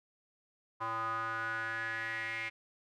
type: tone with band-pass filter sweep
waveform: square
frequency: 112.7 Hz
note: A2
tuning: 42 cents sharp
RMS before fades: -37 dBFS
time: 0.8-2.5 s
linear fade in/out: 20 ms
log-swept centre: 1100 to 2200 Hz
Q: 6.7
effects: none